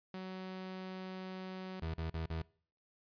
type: tone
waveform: sawtooth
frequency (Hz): 187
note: F#3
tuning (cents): +19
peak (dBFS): -38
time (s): 0.14-1.8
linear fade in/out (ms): 2
type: tone bursts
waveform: 30% pulse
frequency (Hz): 81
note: E2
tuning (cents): -30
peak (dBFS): -34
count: 4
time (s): 1.82-2.42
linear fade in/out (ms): 5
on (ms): 120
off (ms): 40
effects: noise-tail reverb RT60 0.5 s tail -23 dB re dry + resampled to 11025 Hz